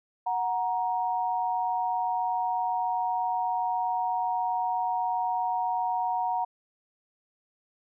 sine tone pair together, 737 / 938.4 Hz, F#5 / A#5, -7 / +11 cents, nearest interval major third, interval 418 cents, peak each -28 dBFS, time 0.26-6.45 s, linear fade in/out 10 ms, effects none

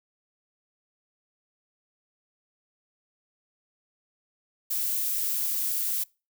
violet noise, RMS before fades -28 dBFS, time 4.7-6.04 s, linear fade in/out 10 ms, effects noise-tail reverb RT60 0.3 s tail -25 dB re dry

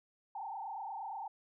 sine tone with frequency modulation, 841 Hz, G#5, 22 cents sharp, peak -39 dBFS, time 0.35-1.28 s, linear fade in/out 5 ms, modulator 28.5 Hz, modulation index 2.6, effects none

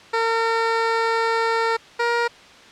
15% pulse tone pair in turn, 455.2 / 472.3 Hz, A#4 / A#4, -41 / +23 cents, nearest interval minor second, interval 64 cents, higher second, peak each -12 dBFS, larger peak neither, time 0.13-1.77 / 1.99-2.28 s, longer first, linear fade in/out 10 ms, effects white hiss -45 dBFS RMS until 2.71 s + low-pass 4000 Hz 12 dB/octave

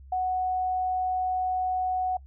sine tone, 740 Hz, F#5, in tune, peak -24 dBFS, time 0.12-2.17 s, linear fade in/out 5 ms, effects noise-tail reverb RT60 0.1 s tail -22 dB re dry + added 67 Hz sine -45 dBFS peak until 2.26 s

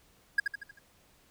triangle tone with echo, 1640 Hz, G#6, 22 cents flat, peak -19 dBFS, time 0.38-0.4 s, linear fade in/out 5 ms, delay 78 ms, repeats 5, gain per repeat -6 dB, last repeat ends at 0.79 s, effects pink hiss -64 dBFS RMS until 1.3 s

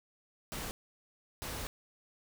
pink noise bursts at uneven times, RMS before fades -40 dBFS, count 2, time 0.52-0.71 / 1.42-1.67 s, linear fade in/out 0 ms, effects none

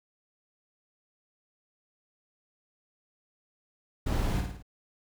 brown noise with echo, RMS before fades -28 dBFS, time 4.06-4.41 s, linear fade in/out 10 ms, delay 54 ms, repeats 4, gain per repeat -5 dB, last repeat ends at 4.626 s, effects none

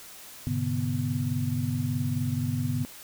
sine tone cluster, 103.1 / 127.8 / 146.6 / 245.1 Hz, G#2 / C3 / D3 / B3, -12 / -40 / -3 / -13 cents, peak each -31 dBFS, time 0.47-2.85 s, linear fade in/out 0 ms, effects white hiss -46 dBFS RMS until 3.03 s

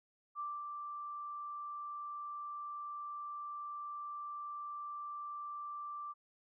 sine tone with ADSR envelope, 1174.7 Hz, D6, in tune, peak -37 dBFS, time 0.35-6.14 s, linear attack 46 ms, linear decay 230 ms, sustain -4 dB, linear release 30 ms, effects none

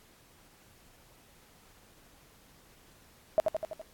sine tone with echo, 635 Hz, D#5, 35 cents sharp, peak -19 dBFS, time 3.38-3.4 s, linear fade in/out 0 ms, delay 83 ms, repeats 5, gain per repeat -4 dB, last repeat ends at 3.815 s, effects pink hiss -60 dBFS RMS until 3.93 s + AAC 64 kbps

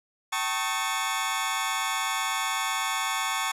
25% pulse tone cluster, 772 / 892 / 1100 / 1270 / 3502 Hz, G5 / A5 / C#6 / D#6 / A7, -27 / +23 / -14 / +35 / -9 cents, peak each -31 / -29 / -26 / -32 / -31 dBFS, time 0.32-3.52 s, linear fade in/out 10 ms, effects resampled to 32000 Hz

